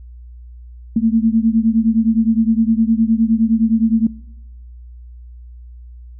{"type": "beating tone pair", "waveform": "sine", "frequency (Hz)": [221, 230.7], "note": ["A3", "A#3"], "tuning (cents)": [8, -18], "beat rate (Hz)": 9.7, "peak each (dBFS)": -15, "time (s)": [0.96, 4.07], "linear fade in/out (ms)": 5, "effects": ["noise-tail reverb RT60 0.9 s tail -22 dB re dry", "added 60 Hz sine -34 dBFS peak until 6.19 s"]}